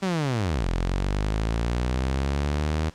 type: linear two-way sweep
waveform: sawtooth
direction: down then up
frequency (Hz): 197.6 to 41.56 to 79.6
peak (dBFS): -19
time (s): 0.02-2.9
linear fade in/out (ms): 10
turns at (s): 0.67
effects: pink hiss -52 dBFS RMS until 2.94 s + low-pass 7000 Hz 12 dB/octave